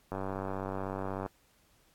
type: click train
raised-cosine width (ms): 1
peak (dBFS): -22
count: 111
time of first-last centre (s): 0.12-1.262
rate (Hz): 96.3
effects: pink hiss -67 dBFS RMS until 1.94 s + AAC 64 kbps